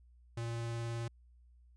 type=tone with vibrato; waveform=square; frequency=116.54 Hz; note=A#2; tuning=in tune; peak=-37 dBFS; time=0.37-1.08 s; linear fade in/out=5 ms; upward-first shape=sine; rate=19 Hz; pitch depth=10 cents each way; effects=added 60 Hz sine -59 dBFS peak until 1.76 s + resampled to 22050 Hz